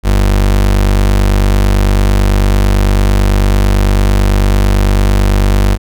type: tone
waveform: 35% pulse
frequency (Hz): 49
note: G1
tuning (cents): 0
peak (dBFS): -5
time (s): 0.03-5.78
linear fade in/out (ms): 50
effects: none